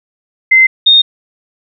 sine tone pair in turn, 2069 / 3687 Hz, C7 / A#7, -20 / -20 cents, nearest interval minor seventh, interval 1000 cents, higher second, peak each -3 dBFS, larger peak neither, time 0.51-0.67 / 0.86-1.02 s, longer neither, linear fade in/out 10 ms, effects none

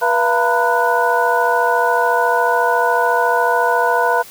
sine tone cluster, 485 / 683 / 919 / 993 / 1477 Hz, B4 / F5 / A#5 / B5 / F#6, -31 / -39 / -25 / +9 / -3 cents, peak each -19 dBFS, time 0.01-4.23 s, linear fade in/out 20 ms, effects white hiss -39 dBFS RMS until 4.3 s

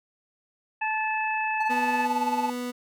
harmonic tone, 870 Hz, A5, 20 cents flat, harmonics 1 / 2 / 3, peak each -27 / -31 / -30 dBFS, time 0.81-2.06 s, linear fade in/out 10 ms
triangle tone with tremolo, 870 Hz, A5, 20 cents flat, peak -19 dBFS, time 1.6-2.5 s, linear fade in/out 5 ms, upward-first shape sine, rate 18 Hz, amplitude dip 75%
30% pulse tone, 246.4 Hz, B3, 4 cents flat, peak -27 dBFS, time 1.69-2.72 s, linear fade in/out 20 ms
effects none

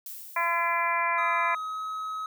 violet noise with exponential decay, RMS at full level -38 dBFS, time 0.06-1.44 s, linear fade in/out 2 ms, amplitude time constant 300 ms
harmonic tone, 339.4 Hz, F4, 49 cents flat, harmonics 2 / 3 / 4 / 5 / 6 / 7, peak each -34 / -26 / -35 / -33 / -32 / -32 dBFS, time 0.36-1.55 s, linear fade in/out 5 ms
triangle tone with pitch glide, 1265 to 1276.7 Hz, D#6 to D#6, +28 to +44 cents, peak -29 dBFS, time 1.18-2.26 s, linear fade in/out 2 ms, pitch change +16 cents, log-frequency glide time 1.54-1.82 s
effects none

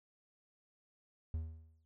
triangle tone with exponential decay, 80.1 Hz, E2, 49 cents flat, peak -31 dBFS, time 1.34-1.85 s, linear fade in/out 0 ms, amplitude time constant 110 ms, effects none

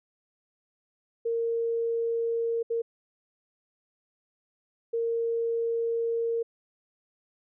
sine tone bursts at uneven times, 461.9 Hz, A#4, 16 cents flat, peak -25 dBFS, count 3, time 1.25-2.63 / 2.7-2.82 / 4.93-6.43 s, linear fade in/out 10 ms, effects none

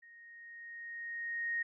sine tone with level ramp, 1864.7 Hz, A#6, in tune, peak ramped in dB -55 to -31 dBFS, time 0.02-1.63 s, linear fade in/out 10 ms, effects none

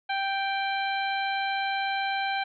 harmonic tone with a mistuned harmonic, 784 Hz, G5, in tune, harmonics 1 / 2 / 3 / 4 / 5, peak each -28 / -32 / -34 / -38 / -39 dBFS, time 0.09-2.44 s, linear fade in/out 10 ms, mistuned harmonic 5, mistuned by +45 cents, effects none

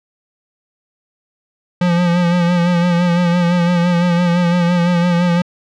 square tone with vibrato, 174.61 Hz, F3, in tune, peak -12 dBFS, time 1.81-5.42 s, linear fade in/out 5 ms, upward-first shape sine, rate 5.9 Hz, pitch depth 42 cents each way, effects low-pass 4000 Hz 12 dB/octave

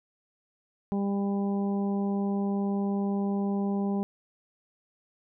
harmonic tone, 199.4 Hz, G3, 30 cents sharp, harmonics 1 / 2 / 3 / 4 / 5, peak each -26 / -34 / -42 / -39 / -46 dBFS, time 0.92-4.03 s, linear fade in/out 0 ms, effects none

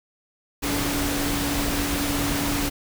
sine tone in noise, 285.4 Hz, D4, 49 cents flat, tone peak -27 dBFS, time 0.62-2.7 s, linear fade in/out 20 ms, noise pink, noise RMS -26 dBFS, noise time 0.62-2.7 s, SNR -4 dB, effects none

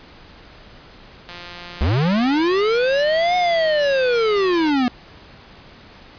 click train, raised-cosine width 0.2 ms, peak -18 dBFS, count 597, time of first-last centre 1.29-4.696 s, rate 175 Hz
square linear two-way sweep, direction up then down, 63.1 to 729 to 239.2 Hz, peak -16 dBFS, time 1.81-4.88 s, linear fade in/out 0 ms, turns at 3.36 s
effects pink hiss -44 dBFS RMS until 6.18 s + resampled to 11025 Hz

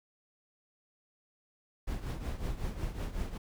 brown noise with tremolo, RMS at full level -33 dBFS, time 1.87-3.38 s, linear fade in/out 10 ms, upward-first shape triangle, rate 5.4 Hz, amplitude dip 75%, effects none

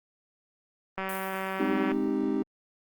click train, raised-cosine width 0.5 ms, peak -18 dBFS, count 180, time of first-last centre 0.98-1.917 s, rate 191 Hz
violet noise with exponential decay, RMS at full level -38 dBFS, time 1.09-2.24 s, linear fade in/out 1 ms, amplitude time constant 250 ms
triangle chord, Ab major seventh, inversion none, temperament equal with one note detuned, 207.7 / 263.4 / 311.1 / 392 Hz, Ab3 / C4 / Eb4 / G4, 0 / +12 / 0 / 0 cents, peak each -31 / -28 / -28 / -30 dBFS, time 1.59-2.43 s, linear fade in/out 10 ms
effects Opus 24 kbps

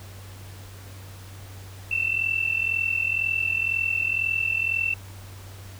sine tone pair together, 2657 / 2699 Hz, E7 / E7, +13 / +40 cents, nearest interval unison, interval 27 cents, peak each -25 dBFS, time 1.91-4.94 s, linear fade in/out 5 ms, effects added 96 Hz sine -40 dBFS peak until 5.79 s + pink hiss -47 dBFS RMS until 5.79 s

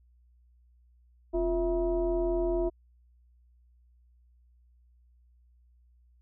sine tone with frequency modulation, 349.2 Hz, F4, in tune, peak -25 dBFS, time 1.33-2.7 s, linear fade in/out 20 ms, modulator 307 Hz, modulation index 0.95, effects added 60 Hz sine -59 dBFS peak until 6.21 s

